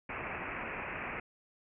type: low-pass noise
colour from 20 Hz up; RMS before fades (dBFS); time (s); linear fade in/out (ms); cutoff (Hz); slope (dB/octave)
white; -40; 0.09-1.2; 5; 2600; 96
effects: none